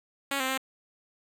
5% pulse tone with pitch steps, 277.1 / 261.4 / 264.4 Hz, C#4 / C4 / C4, -1 / -1 / +18 cents, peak -16 dBFS, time 0.31-0.577 s, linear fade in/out 5 ms, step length 89 ms, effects none

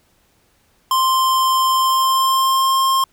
square tone with pitch glide, 1046.5 to 1063.6 Hz, C6 to C6, 0 to +28 cents, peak -14 dBFS, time 0.91-3.04 s, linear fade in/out 2 ms, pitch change +28 cents, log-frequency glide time 1.77-2.76 s, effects pink hiss -59 dBFS RMS until 3.12 s

